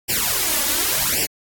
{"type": "noise with flanger", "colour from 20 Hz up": "white", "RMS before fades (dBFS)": -20, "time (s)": [0.08, 1.27], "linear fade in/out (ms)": 20, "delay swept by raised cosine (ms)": [0.38, 3.58], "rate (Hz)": 0.89, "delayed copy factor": 0.95, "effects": ["AAC 64 kbps"]}